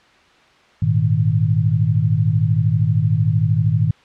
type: chord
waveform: sine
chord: Ab suspended second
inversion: none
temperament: just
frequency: 103.83 / 116.8 / 155.74 Hz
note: Ab2 / Bb2 / Eb3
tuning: 0 / +4 / +2 cents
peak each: -18 dBFS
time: 0.82-3.91 s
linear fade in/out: 5 ms
effects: white hiss -51 dBFS RMS until 4.04 s + low-pass 3000 Hz 12 dB/octave